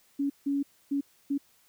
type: tone bursts at uneven times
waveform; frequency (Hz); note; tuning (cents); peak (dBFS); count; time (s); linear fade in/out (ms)
sine; 280.7; C#4; +22; -25; 4; 0.19-0.3 / 0.46-0.63 / 0.91-1.01 / 1.3-1.38; 10
effects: white hiss -64 dBFS RMS until 1.68 s